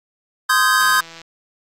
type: chord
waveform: square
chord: Ab major seventh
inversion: first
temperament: just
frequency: 1038.3 / 1245.9 / 1557.4 / 1661.2 Hz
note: C6 / Eb6 / G6 / Ab6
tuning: -14 / +2 / -12 / 0 cents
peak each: -20 / -19 / -18 / -21 dBFS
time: 0.49-1.01 s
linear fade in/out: 10 ms
type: click train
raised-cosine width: 0.2 ms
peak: -21 dBFS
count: 68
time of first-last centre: 0.81-1.216 s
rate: 165 Hz
effects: AAC 48 kbps